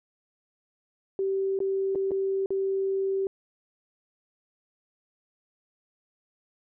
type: tone with dropouts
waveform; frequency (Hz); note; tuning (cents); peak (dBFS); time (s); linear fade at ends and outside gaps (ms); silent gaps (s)
sine; 387.4; G4; -20; -24; 1.19-3.27; 1; 1.59-1.603 / 1.95-1.956 / 2.109-2.116 / 2.46-2.505
effects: none